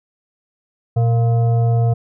sine tone with frequency modulation, 118.3 Hz, A#2, 26 cents sharp, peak -12 dBFS, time 0.96-1.94 s, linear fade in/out 10 ms, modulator 580 Hz, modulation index 0.4, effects none

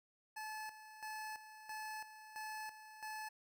25% pulse tone with tremolo, 864 Hz, A5, 32 cents flat, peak -40 dBFS, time 0.36-3.29 s, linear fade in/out 10 ms, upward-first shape square, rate 1.5 Hz, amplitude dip 70%, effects none

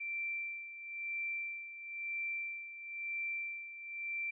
sine tone with tremolo, 2349 Hz, D7, in tune, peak -35 dBFS, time 0-4.31 s, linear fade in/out 10 ms, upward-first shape sine, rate 1 Hz, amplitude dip 70%, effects none

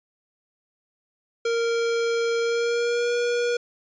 square tone with pitch glide, 464.1 to 479.6 Hz, A#4 to A#4, -8 to +49 cents, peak -22 dBFS, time 1.45-3.57 s, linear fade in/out 5 ms, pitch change +57 cents, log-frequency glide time 2.41-3.14 s, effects resampled to 16000 Hz

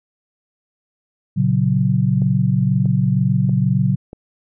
sine chord, F# major, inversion first, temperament equal, 116.54 / 138.59 / 185 Hz, A#2 / C#3 / F#3, 0 / 0 / 0 cents, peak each -19 / -17 / -18 dBFS, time 1.36-3.96 s, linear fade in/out 20 ms
click train, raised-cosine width 2 ms, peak -20 dBFS, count 4, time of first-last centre 2.22-4.131 s, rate 1.57 Hz
effects none

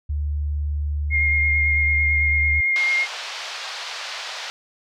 sine tone, 73.5 Hz, D2, 2 cents sharp, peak -21 dBFS, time 0.09-2.61 s, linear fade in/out 10 ms
sine tone with vibrato, 2131 Hz, C7, 31 cents sharp, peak -17 dBFS, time 1.1-3.07 s, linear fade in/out 50 ms, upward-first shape sine, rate 9 Hz, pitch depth 14 cents each way
white band-pass noise, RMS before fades -32 dBFS, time 2.76-4.5 s, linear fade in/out 0 ms, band 610 to 4900 Hz, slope 24 dB/octave
effects none

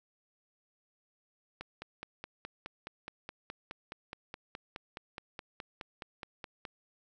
click train, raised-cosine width 0.3 ms, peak -25 dBFS, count 25, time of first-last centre 1.61-6.652 s, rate 4.76 Hz, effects none

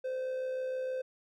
triangle tone with amplitude modulation, 516 Hz, C5, 24 cents flat, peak -29 dBFS, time 0.04-1.02 s, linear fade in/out 10 ms, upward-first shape sine, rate 66.4 Hz, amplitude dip 35%, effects none

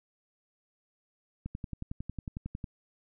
click train, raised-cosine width 5 ms, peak -24 dBFS, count 14, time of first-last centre 1.46-2.642 s, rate 11 Hz, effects none

